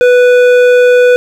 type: tone with hard clipping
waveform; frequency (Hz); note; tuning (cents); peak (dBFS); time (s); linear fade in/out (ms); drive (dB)
triangle; 493.9; B4; 0; -5; 0.01-1.16; 0; 14
effects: none